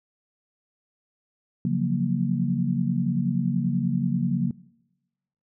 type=chord; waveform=sine; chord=Gb major seventh; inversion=second; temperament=equal; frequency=138.59 / 174.61 / 185 / 233.1 Hz; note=Db3 / F3 / Gb3 / Bb3; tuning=0 / 0 / 0 / 0 cents; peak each=-27 dBFS; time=1.65-4.51 s; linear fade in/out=2 ms; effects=noise-tail reverb RT60 1.0 s tail -23 dB re dry